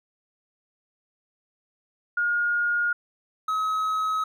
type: tone pair in turn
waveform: sine / triangle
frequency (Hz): 1427 / 1277.9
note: F6 / D#6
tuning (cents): +37 / +46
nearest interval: major second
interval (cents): 191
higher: first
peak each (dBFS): -21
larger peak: neither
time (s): 2.17-2.93 / 3.48-4.24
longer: neither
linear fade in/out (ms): 5
effects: none